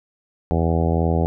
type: harmonic tone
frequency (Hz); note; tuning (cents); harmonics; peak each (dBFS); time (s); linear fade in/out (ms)
82.7; E2; +6; 1 / 2 / 3 / 4 / 5 / 6 / 7 / 8 / 9 / 10; -20 / -22 / -27 / -28 / -27 / -28 / -31 / -32 / -29 / -35; 0.51-1.26; 0
effects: none